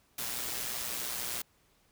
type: noise with amplitude modulation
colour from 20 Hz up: white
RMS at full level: -34 dBFS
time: 0.18-1.42 s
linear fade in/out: 5 ms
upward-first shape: sine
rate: 121 Hz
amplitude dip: 50%
effects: pink hiss -68 dBFS RMS until 1.91 s